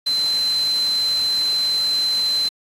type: tone in noise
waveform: sine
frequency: 4073 Hz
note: C8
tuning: 47 cents flat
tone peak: -17 dBFS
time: 0.06-2.49 s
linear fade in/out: 10 ms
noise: white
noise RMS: -32 dBFS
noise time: 0.06-2.49 s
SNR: +12 dB
effects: low-pass 11000 Hz 12 dB/octave + AAC 64 kbps